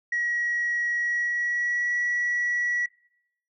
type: tone with pitch glide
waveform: sine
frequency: 1911 to 1936.6 Hz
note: A#6 to B6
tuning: +43 to -34 cents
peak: -22 dBFS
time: 0.12-2.86 s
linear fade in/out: 5 ms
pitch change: +23 cents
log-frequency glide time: 0.94-1.95 s
effects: noise-tail reverb RT60 0.7 s tail -21 dB re dry + tanh soft clip ceiling -20 dBFS